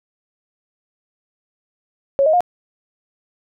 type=tone with pitch steps; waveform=sine; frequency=552 / 626.8 / 711.7 Hz; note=C#5 / D#5 / F5; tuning=-7 / +13 / +33 cents; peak=-11 dBFS; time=2.19-2.406 s; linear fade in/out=0 ms; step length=72 ms; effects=none